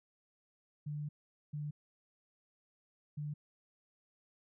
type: tone bursts at uneven times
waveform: sine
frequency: 148.3 Hz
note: D3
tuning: 17 cents sharp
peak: -37 dBFS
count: 3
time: 0.86-1.09 / 1.53-1.71 / 3.17-3.34 s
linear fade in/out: 10 ms
effects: none